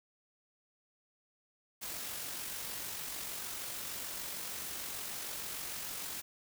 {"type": "noise with amplitude modulation", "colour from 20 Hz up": "white", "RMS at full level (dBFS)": -40, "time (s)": [1.81, 6.22], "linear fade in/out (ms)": 20, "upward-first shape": "sine", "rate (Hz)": 46.6, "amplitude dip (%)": 30, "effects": []}